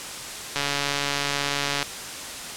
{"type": "click train", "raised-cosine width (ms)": 0.2, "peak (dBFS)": -7, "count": 181, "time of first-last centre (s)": [0.56, 1.828], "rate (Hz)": 142, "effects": ["white hiss -34 dBFS RMS until 2.56 s", "low-pass 9000 Hz 12 dB/octave"]}